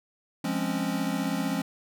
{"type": "chord", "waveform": "square", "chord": "Db major seventh", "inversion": "first", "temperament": "equal", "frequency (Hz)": [174.61, 207.7, 261.6, 277.2], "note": ["F3", "Ab3", "C4", "Db4"], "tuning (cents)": [0, 0, 0, 0], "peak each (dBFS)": -33, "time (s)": [0.44, 1.62], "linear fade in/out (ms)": 5, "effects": []}